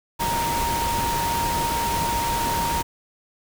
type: tone in noise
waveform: sine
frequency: 932.3 Hz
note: A#5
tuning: in tune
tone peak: -23 dBFS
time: 0.19-2.83 s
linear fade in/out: 20 ms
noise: pink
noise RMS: -27 dBFS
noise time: 0.19-2.83 s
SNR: +1 dB
effects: none